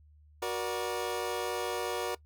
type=chord; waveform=25% pulse; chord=Gb augmented; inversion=none; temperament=equal with one note detuned; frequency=370 / 476.2 / 587.3 Hz; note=Gb4 / Bb4 / D5; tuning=0 / +37 / 0 cents; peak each=-32 / -31 / -35 dBFS; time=0.42-2.15 s; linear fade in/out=5 ms; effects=noise-tail reverb RT60 0.1 s tail -20 dB re dry + added 75 Hz sine -56 dBFS peak until 2.25 s